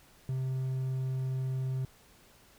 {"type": "tone", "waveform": "triangle", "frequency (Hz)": 130.81, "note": "C3", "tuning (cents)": 0, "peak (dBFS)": -28, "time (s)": [0.29, 1.85], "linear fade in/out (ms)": 2, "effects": ["pink hiss -60 dBFS RMS until 2.58 s"]}